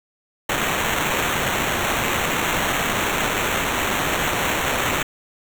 blue noise with sample-and-hold, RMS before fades -22 dBFS, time 0.49-5.03 s, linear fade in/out 5 ms, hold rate 4900 Hz, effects none

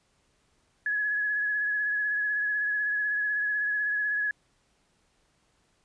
sine tone with vibrato, 1687 Hz, G#6, 27 cents sharp, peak -25 dBFS, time 0.86-4.31 s, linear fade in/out 2 ms, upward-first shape sine, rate 16 Hz, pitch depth 24 cents each way, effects pink hiss -69 dBFS RMS until 5.84 s + resampled to 22050 Hz

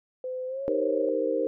sine tone with pitch glide, 511 to 550.8 Hz, C5 to C#5, -41 to -11 cents, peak -30 dBFS, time 0.24-1.09 s, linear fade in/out 2 ms, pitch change +130 cents, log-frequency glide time 0.47-0.63 s
sine chord, C minor seventh, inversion first, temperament equal, 311.1 / 392 / 466.2 / 523.3 Hz, Eb4 / G4 / Bb4 / C5, 0 / 0 / 0 / 0 cents, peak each -31 / -32 / -28 / -28 dBFS, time 0.68-1.47 s, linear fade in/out 0 ms
effects none

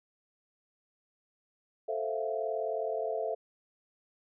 sine chord, F major seventh, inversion first, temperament equal, 440 / 523.3 / 659.3 / 698.5 Hz, A4 / C5 / E5 / F5, 0 / 0 / 0 / 0 cents, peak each -35 / -38 / -34 / -39 dBFS, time 1.88-3.35 s, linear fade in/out 10 ms, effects none

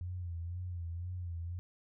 sine tone with vibrato, 87.31 Hz, F2, in tune, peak -37 dBFS, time 0.01-1.59 s, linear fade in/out 0 ms, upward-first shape sine, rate 2 Hz, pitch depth 68 cents each way, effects none

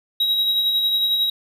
triangle tone with tremolo, 3834 Hz, A#7, 48 cents sharp, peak -14 dBFS, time 0.2-1.3 s, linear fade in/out 5 ms, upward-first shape sine, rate 11 Hz, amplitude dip 35%, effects none

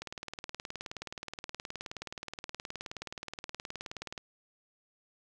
click train, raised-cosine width 0.2 ms, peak -22 dBFS, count 80, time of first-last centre 0.02-4.178 s, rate 19 Hz, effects none

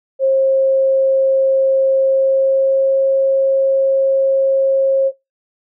sine tone with pitch glide, 535 to 539 Hz, C5 to C#5, +38 to -49 cents, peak -10 dBFS, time 0.19-5.12 s, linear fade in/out 50 ms, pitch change +13 cents, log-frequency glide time 2-3.02 s, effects noise-tail reverb RT60 0.2 s tail -22 dB re dry

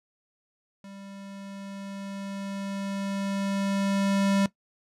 square tone with level ramp, 197.1 Hz, G3, 10 cents sharp, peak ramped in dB -43 to -21 dBFS, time 0.84-4.46 s, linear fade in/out 2 ms, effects noise-tail reverb RT60 0.1 s tail -17 dB re dry + low-pass 9000 Hz 12 dB/octave

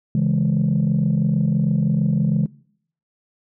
sine chord, C# minor, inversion none, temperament equal, 138.59 / 164.81 / 207.7 Hz, C#3 / E3 / G#3, 0 / 0 / 0 cents, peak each -19 dBFS, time 0.15-2.46 s, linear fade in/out 2 ms, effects noise-tail reverb RT60 0.6 s tail -21 dB re dry + tanh soft clip ceiling -11 dBFS

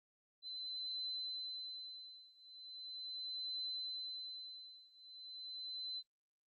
sine tone with tremolo, 4045 Hz, B7, 41 cents sharp, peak -39 dBFS, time 0.42-6.03 s, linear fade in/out 50 ms, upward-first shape triangle, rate 0.39 Hz, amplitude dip 95%, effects noise-tail reverb RT60 0.1 s tail -21 dB re dry + Opus 48 kbps

